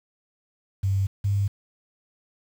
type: tone pair in turn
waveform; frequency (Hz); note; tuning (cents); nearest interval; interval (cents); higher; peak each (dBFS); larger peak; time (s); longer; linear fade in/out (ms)
sine; 97.3 / 99.98; G2 / G2; -12 / +35; unison; 47; second; -20; neither; 0.83-1.07 / 1.24-1.48; neither; 10
effects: 8-bit